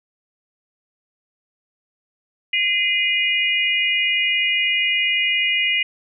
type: tone cluster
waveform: sine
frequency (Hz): 2055 / 2450 / 2878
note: C7 / D#7 / F#7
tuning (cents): -32 / -27 / -49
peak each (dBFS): -21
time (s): 2.53-5.83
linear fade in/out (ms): 5
effects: none